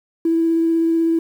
triangle tone with vibrato, 329.6 Hz, E4, in tune, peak -10 dBFS, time 0.25-1.19 s, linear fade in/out 5 ms, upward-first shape triangle, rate 16 Hz, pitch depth 13 cents each way, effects tanh soft clip ceiling -12 dBFS + 8-bit

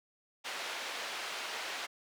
white band-pass noise, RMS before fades -40 dBFS, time 0.44-1.87 s, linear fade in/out 20 ms, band 490 to 3400 Hz, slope 12 dB/octave, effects none

